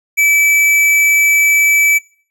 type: tone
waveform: square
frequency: 2306 Hz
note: D7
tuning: 32 cents flat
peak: -9 dBFS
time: 0.17-1.99 s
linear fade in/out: 20 ms
effects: noise-tail reverb RT60 0.5 s tail -23 dB re dry